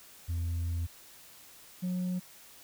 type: tone pair in turn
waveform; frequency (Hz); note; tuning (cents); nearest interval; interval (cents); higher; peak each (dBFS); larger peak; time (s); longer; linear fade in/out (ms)
sine; 84.8 / 181.35; E2 / F#3; +50 / -34; octave + minor second; 1316; second; -27; neither; 0.28-0.87 / 1.82-2.2; first; 20
effects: tanh soft clip ceiling -29 dBFS + white hiss -54 dBFS RMS until 2.63 s